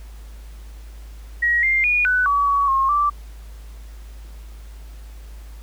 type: tone with pitch steps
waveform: sine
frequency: 1901 / 2101 / 2448 / 1494 / 1138 / 1128 / 1077 / 1168 Hz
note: A#6 / C7 / D#7 / F#6 / C#6 / C#6 / C6 / D6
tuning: +33 / +7 / -29 / +16 / +45 / +30 / +50 / -10 cents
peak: -15 dBFS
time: 1.42-3.1 s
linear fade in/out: 10 ms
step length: 210 ms
effects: added 53 Hz sine -35 dBFS peak until 5.62 s + pink hiss -51 dBFS RMS until 5.62 s